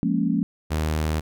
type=chord; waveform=sine; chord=Bb minor seventh; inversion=second; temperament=equal; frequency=174.61 / 207.7 / 233.1 / 277.2 Hz; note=F3 / Ab3 / Bb3 / Db4; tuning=0 / 0 / 0 / 0 cents; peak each=-25 dBFS; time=0.03-0.43 s; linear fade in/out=0 ms
type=tone; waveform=sawtooth; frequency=77.78 Hz; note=D#2; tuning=in tune; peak=-18 dBFS; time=0.7-1.21 s; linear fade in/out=20 ms
effects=none